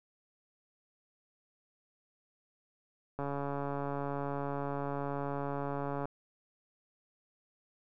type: click train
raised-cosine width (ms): 1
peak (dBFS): -23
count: 405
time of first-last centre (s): 3.19-6.055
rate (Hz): 141
effects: none